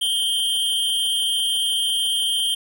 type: tone with amplitude modulation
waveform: square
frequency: 3153 Hz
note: G7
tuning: 9 cents sharp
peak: -17 dBFS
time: 0.01-2.55 s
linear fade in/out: 10 ms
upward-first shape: sine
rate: 257 Hz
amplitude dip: 60%
effects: none